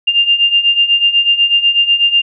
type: beating tone pair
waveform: sine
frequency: 2794 / 2802.1 Hz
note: F7 / F7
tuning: 0 / +5 cents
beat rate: 8.1 Hz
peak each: -14 / -10 dBFS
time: 0.07-2.22 s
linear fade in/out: 10 ms
effects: none